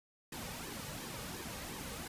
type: noise with flanger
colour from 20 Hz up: pink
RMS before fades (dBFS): -44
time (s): 0.32-2.08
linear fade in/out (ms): 5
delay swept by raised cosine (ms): 1.4 to 3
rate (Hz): 2.8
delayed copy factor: -0.65
effects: resampled to 32000 Hz